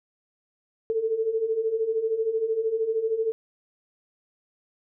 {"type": "beating tone pair", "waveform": "sine", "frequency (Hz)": [435.9, 448.9], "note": ["A4", "A4"], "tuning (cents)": [-16, 35], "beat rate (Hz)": 13, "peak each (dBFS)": [-29, -24], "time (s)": [0.9, 3.32], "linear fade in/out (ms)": 0, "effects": []}